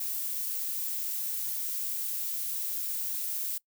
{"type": "noise", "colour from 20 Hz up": "violet", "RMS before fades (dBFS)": -33, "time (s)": [0, 3.58], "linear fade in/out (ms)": 5, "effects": ["noise-tail reverb RT60 0.1 s tail -22 dB re dry"]}